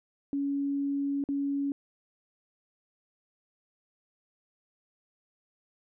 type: tone with dropouts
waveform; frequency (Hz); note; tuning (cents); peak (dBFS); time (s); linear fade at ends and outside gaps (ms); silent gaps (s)
sine; 280.5; C#4; +21; -27; 0.33-1.72; 1; 1.239-1.288
effects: none